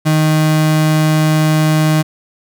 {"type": "tone", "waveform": "35% pulse", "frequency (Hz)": 155.56, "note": "D#3", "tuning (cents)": 0, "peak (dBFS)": -8, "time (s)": [0.05, 2.03], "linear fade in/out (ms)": 20, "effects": []}